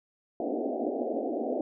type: band-pass noise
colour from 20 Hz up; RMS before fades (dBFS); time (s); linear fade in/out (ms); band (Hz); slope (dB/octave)
pink; -31; 0.4-1.61; 2; 230 to 750; 96
effects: none